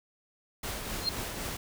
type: noise with tremolo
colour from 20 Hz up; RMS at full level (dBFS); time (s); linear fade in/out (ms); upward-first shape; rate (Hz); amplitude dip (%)
pink; -35; 0.63-1.57; 5; triangle; 3.9; 40
type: tone with exponential growth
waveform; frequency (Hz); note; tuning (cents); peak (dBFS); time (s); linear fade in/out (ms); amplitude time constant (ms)
sine; 4195; C8; +4; -22; 0.99-1.09; 5; 21
effects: none